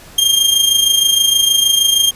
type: tone with amplitude modulation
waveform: sawtooth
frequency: 3205 Hz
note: G7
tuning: 38 cents sharp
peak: -4 dBFS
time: 0.18-2.11 s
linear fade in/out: 5 ms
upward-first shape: sine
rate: 26.4 Hz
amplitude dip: 60%
effects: pink hiss -39 dBFS RMS until 2.15 s + resampled to 32000 Hz